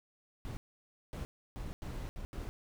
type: noise bursts at uneven times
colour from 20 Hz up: brown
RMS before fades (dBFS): -41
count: 6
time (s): 0.45-0.57 / 1.13-1.25 / 1.56-1.73 / 1.82-2.09 / 2.16-2.25 / 2.33-2.49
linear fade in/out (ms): 0
effects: none